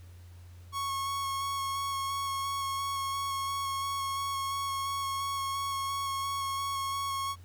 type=tone with vibrato; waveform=45% pulse; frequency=1100 Hz; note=C#6; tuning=14 cents flat; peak=-31 dBFS; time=0.72-7.36 s; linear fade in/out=50 ms; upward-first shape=square; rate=2.9 Hz; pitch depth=11 cents each way; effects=added 88 Hz sine -47 dBFS peak until 7.44 s + pink hiss -62 dBFS RMS until 7.44 s

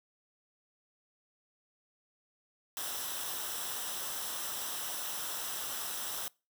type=noise with comb filter; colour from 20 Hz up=white; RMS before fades=-38 dBFS; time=2.77-6.28 s; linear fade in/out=0 ms; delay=0.44 ms; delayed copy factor=-0.6; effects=noise-tail reverb RT60 0.3 s tail -25 dB re dry

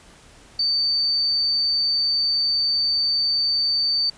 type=tone; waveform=sine; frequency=4575 Hz; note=D8; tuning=46 cents flat; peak=-18 dBFS; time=0.59-4.1 s; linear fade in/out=5 ms; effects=pink hiss -49 dBFS RMS until 4.17 s + resampled to 22050 Hz

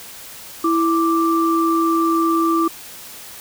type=tone pair together; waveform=sine; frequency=330.1 / 1175 Hz; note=E4 / D6; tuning=+2 / +1 cents; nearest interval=octave + minor seventh; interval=2199 cents; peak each=-16 / -18 dBFS; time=0.64-2.68 s; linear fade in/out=5 ms; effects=white hiss -37 dBFS RMS until 3.4 s

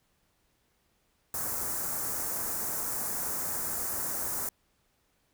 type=band-stop noise; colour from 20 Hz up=white; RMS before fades=-33 dBFS; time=1.34-4.49 s; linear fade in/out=2 ms; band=1600 to 6400 Hz; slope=24 dB/octave; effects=pink hiss -72 dBFS RMS until 5.33 s

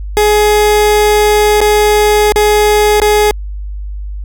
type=tone with dropouts; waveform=30% pulse; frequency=420 Hz; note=G#4; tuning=19 cents sharp; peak=-4 dBFS; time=0.17-3.31 s; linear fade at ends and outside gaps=0 ms; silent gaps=1.605-1.614 / 2.321-2.359 / 3-3.018 s; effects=added 50 Hz sine -19 dBFS peak until 4.24 s

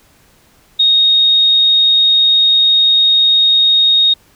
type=tone; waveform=sine; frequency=3729 Hz; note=A#7; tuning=in tune; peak=-7 dBFS; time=0.79-4.14 s; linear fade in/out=10 ms; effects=pink hiss -50 dBFS RMS until 4.35 s

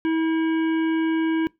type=harmonic tone; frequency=322.9 Hz; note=E4; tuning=36 cents flat; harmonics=1 / 3 / 5 / 7 / 9 / 10; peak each=-19 / -34 / -34 / -38 / -43 / -50 dBFS; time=0.05-1.47 s; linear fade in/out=0 ms; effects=noise-tail reverb RT60 0.2 s tail -23 dB re dry

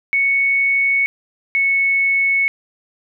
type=tone pair in turn; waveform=sine; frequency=2217 / 2207 Hz; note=C#7 / C#7; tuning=0 / -8 cents; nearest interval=unison; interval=8 cents; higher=first; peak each=-13 dBFS; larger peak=neither; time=0.13-1.06 / 1.55-2.48 s; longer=neither; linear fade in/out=0 ms; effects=none

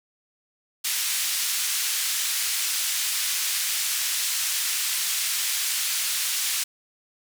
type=band-pass noise; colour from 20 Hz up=white; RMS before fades=-26 dBFS; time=0.84-6.64 s; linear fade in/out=10 ms; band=2000 to 11000 Hz; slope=12 dB/octave; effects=none

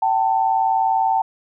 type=tone pair together; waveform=sine; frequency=769.9 / 890 Hz; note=G5 / A5; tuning=-31 / +20 cents; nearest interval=minor third; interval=251 cents; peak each=-18 dBFS; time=0.02-1.22 s; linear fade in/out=5 ms; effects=none

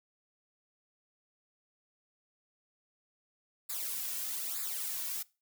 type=noise with flanger; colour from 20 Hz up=blue; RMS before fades=-37 dBFS; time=3.69-5.23 s; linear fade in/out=10 ms; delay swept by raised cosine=0.33 to 2.43 ms; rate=1.1 Hz; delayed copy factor=-0.85; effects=noise-tail reverb RT60 0.3 s tail -22 dB re dry

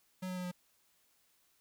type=tone with pitch steps; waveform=square; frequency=185 / 183.09 / 181.19 / 179.32 Hz; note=F#3 / F#3 / F#3 / F3; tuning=0 / -18 / -36 / +46 cents; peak=-38 dBFS; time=0.22-0.516 s; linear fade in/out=10 ms; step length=74 ms; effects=white hiss -72 dBFS RMS until 1.6 s

